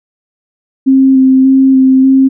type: tone with vibrato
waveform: sine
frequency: 264.5 Hz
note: C4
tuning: 19 cents sharp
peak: -3 dBFS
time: 0.86-2.29 s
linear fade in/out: 20 ms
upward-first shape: square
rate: 1.7 Hz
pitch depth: 13 cents each way
effects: none